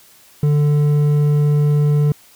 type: tone with hard clipping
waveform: triangle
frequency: 147.3 Hz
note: D3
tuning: 6 cents sharp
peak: -13 dBFS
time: 0.43-2.12 s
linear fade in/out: 2 ms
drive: 9 dB
effects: white hiss -48 dBFS RMS until 2.35 s